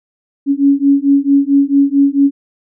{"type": "beating tone pair", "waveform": "sine", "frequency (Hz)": [277.2, 281.7], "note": ["C#4", "C#4"], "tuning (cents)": [0, 28], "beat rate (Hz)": 4.5, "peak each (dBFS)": -11, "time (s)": [0.46, 2.31], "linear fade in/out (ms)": 50, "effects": []}